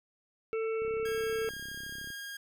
harmonic tone, 445.5 Hz, A4, 22 cents sharp, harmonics 1 / 3 / 5 / 6, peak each -30 / -43 / -46 / -48 dBFS, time 0.53-1.49 s, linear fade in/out 0 ms
click train, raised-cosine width 3 ms, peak -37 dBFS, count 44, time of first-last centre 0.82-2.104 s, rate 33.5 Hz
sawtooth tone, 1624 Hz, G#6, 39 cents flat, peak -36 dBFS, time 1.05-2.37 s, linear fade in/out 5 ms
effects none

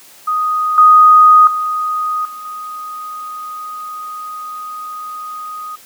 sine tone with level steps, 1244.5 Hz, D#6, in tune, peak -13 / -3 / -15 / -27 / -24 dBFS, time 0.27-5.76 s, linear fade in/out 10 ms, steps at 0.78 / 1.47 / 2.25 / 2.45 s, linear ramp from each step 2 ms, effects white hiss -42 dBFS RMS until 5.85 s + high-pass 150 Hz 12 dB/octave

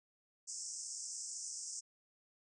white band-pass noise, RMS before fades -45 dBFS, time 0.47-1.81 s, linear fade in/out 20 ms, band 5200 to 8500 Hz, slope 96 dB/octave, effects none

